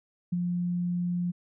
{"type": "tone with ADSR envelope", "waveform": "sine", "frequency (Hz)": 176.2, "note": "F3", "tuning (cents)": 16, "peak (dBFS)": -23, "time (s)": [0.32, 1.32], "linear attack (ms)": 10, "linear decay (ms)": 21, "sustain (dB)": -3, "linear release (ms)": 19, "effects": []}